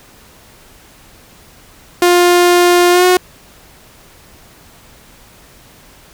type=tone with pitch glide; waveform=sawtooth; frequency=352.8 to 363.6 Hz; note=F4 to F#4; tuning=+18 to -30 cents; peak=-3 dBFS; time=2.02-3.17 s; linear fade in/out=2 ms; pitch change=+52 cents; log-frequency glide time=2.91-3.05 s; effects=pink hiss -43 dBFS RMS until 6.13 s